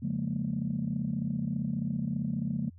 sine chord, Bb minor seventh, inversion first, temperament just, 139.85 / 174.81 / 209.8 / 233.1 Hz, Db3 / F3 / Ab3 / Bb3, +16 / +2 / +18 / 0 cents, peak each -34 dBFS, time 0.02-2.7 s, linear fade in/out 10 ms, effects tanh soft clip ceiling -20 dBFS + added 87 Hz sine -49 dBFS peak until 2.78 s

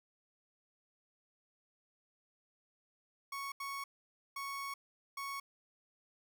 30% pulse tone bursts at uneven times, 1108.7 Hz, C#6, in tune, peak -37 dBFS, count 4, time 3.32-3.52 / 3.6-3.84 / 4.36-4.74 / 5.17-5.4 s, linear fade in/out 5 ms, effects none

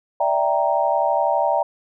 sine chord, E half-diminished seventh, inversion third, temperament equal, 587.3 / 659.3 / 784 / 932.3 Hz, D5 / E5 / G5 / Bb5, 0 / 0 / 0 / 0 cents, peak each -22 dBFS, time 0.2-1.63 s, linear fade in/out 5 ms, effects none

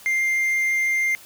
triangle tone, 2102 Hz, C7, 7 cents sharp, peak -17 dBFS, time 0.06-1.15 s, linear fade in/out 0 ms, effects white hiss -46 dBFS RMS until 1.25 s

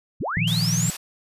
sine linear sweep, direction up, 34.65 to 7900 Hz, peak -24 dBFS, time 0.2-0.91 s, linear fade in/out 10 ms
sine chord, Bb suspended fourth, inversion none, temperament equal, 116.54 / 155.56 / 174.61 Hz, Bb2 / Eb3 / F3, 0 / 0 / 0 cents, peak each -25 dBFS, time 0.37-0.9 s, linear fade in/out 0 ms
white band-pass noise, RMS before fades -34 dBFS, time 0.47-0.97 s, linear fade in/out 10 ms, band 510 to 13000 Hz, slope 12 dB/octave
effects resampled to 32000 Hz

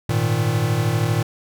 square chord, Ab suspended second, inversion none, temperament equal, 103.83 / 116.54 / 155.56 Hz, Ab2 / Bb2 / Eb3, 0 / 0 / 0 cents, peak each -25 / -21 / -24 dBFS, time 0.09-1.23 s, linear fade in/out 5 ms, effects none

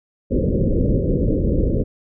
pink low-pass noise, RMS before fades -18 dBFS, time 0.3-1.84 s, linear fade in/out 20 ms, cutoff 560 Hz, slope 96 dB/octave, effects none

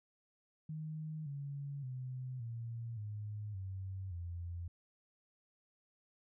sine tone with pitch steps, 155.7 / 141.14 / 127.94 / 115.97 / 105.12 / 95.29 / 86.38 Hz, D#3 / C#3 / C3 / A#2 / G#2 / G2 / F2, +2 / +32 / -38 / -9 / +21 / -49 / -18 cents, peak -40 dBFS, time 0.69-4.68 s, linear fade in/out 5 ms, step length 570 ms, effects none

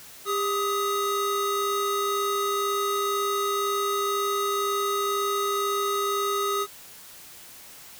square tone pair together, 400 / 1262 Hz, G4 / D#6, +35 / +24 cents, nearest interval octave + minor sixth, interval 1989 cents, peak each -28 / -27 dBFS, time 0.25-6.67 s, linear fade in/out 50 ms, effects white hiss -46 dBFS RMS until 7.99 s

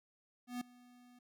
square tone with ADSR envelope, 245.8 Hz, B3, 8 cents flat, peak -37 dBFS, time 0.47-1.19 s, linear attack 140 ms, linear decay 5 ms, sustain -23 dB, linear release 5 ms, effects none

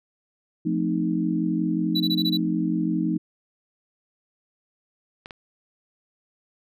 sine chord, F dominant seventh, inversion none, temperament equal with one note detuned, 174.61 / 220 / 259.4 / 311.1 Hz, F3 / A3 / C4 / Eb4, 0 / 0 / -15 / 0 cents, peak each -26 / -28 / -30 / -25 dBFS, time 0.65-3.18 s, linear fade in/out 10 ms
triangle tone bursts, 3951 Hz, B7, in tune, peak -21 dBFS, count 6, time 1.95-2.373 s, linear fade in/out 10 ms, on 53 ms, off 21 ms
clicks, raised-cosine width 0.3 ms, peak -22 dBFS, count 2, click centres 5.259 / 5.308 s
effects none

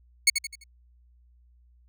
15% pulse tone with echo, 2207 Hz, C#7, 8 cents flat, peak -9 dBFS, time 0.27-0.3 s, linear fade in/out 5 ms, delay 85 ms, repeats 4, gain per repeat -8 dB, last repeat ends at 0.64 s, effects added 60 Hz sine -56 dBFS peak until 1.88 s

